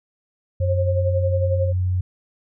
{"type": "tone", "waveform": "sine", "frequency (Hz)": 91.4, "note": "F#2", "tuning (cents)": -21, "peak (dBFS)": -18, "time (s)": [0.6, 2.01], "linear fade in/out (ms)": 5}
{"type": "tone with tremolo", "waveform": "sine", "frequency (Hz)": 537, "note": "C5", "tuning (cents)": 45, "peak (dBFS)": -19, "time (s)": [0.6, 1.73], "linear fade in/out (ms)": 50, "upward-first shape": "sine", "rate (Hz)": 11, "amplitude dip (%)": 65}
{"effects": []}